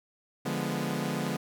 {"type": "chord", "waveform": "sawtooth", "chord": "D diminished seventh", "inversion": "none", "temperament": "equal", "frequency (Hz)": [146.83, 174.61, 207.7, 246.9], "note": ["D3", "F3", "Ab3", "Cb4"], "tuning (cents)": [0, 0, 0, 0], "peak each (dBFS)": -31, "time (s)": [0.45, 1.37], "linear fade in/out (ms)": 10, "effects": []}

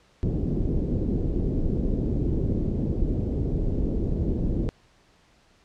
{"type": "low-pass noise", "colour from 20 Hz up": "pink", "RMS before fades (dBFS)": -25, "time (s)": [0.23, 4.69], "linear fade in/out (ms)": 0, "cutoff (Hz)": 400, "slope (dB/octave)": 24, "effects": ["pink hiss -60 dBFS RMS until 5.64 s", "low-pass 6000 Hz 12 dB/octave"]}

